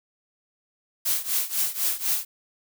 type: noise with tremolo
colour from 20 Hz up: blue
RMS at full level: -22 dBFS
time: 1.05-2.25 s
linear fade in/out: 10 ms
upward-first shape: triangle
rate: 4 Hz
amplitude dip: 90%
effects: none